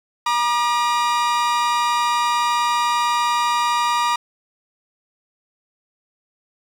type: tone pair together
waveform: 40% pulse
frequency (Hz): 955.6 / 1204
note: A#5 / D6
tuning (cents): +43 / +43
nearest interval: major third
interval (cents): 400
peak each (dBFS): -18 / -20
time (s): 0.26-4.16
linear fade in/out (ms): 5
effects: low-pass 7000 Hz 12 dB/octave + 7-bit